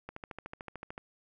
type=click train; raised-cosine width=0.5 ms; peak=-26 dBFS; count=13; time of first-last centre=0.09-0.979 s; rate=13.5 Hz; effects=none